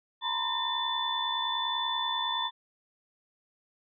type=tone cluster; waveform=sine; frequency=898 / 959 / 1029 / 1810 / 3501 Hz; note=A5 / A#5 / C6 / A6 / A7; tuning=+35 / +49 / -29 / +48 / -9 cents; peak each=-39 / -34 / -35 / -40 / -31 dBFS; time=0.21-2.51 s; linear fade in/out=50 ms; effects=none